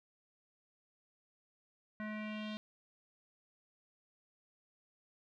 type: tone with low-pass filter sweep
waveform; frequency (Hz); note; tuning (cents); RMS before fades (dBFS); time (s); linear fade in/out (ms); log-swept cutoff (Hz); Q
square; 213.4; G#3; +47; -42; 2-2.57; 0; 1800 to 3700; 3.6
effects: none